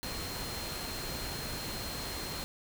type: tone in noise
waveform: sine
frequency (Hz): 4196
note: C8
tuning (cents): +4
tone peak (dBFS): -43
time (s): 0.03-2.44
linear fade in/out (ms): 0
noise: pink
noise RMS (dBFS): -39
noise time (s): 0.03-2.44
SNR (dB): -7
effects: none